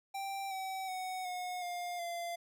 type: tone with pitch steps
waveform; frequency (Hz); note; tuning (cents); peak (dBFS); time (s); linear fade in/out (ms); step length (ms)
square; 784 / 763.9 / 744.3 / 725.2 / 706.6 / 688.5; G5 / G5 / F#5 / F#5 / F5 / F5; 0 / -45 / +10 / -35 / +20 / -25; -38; 0.14-2.36; 10; 370
effects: none